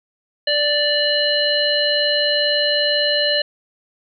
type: harmonic tone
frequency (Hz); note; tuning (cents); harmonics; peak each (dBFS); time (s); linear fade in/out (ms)
587.3; D5; 0; 1 / 3 / 5 / 7; -20 / -23 / -21 / -20; 0.47-3.42; 5
effects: none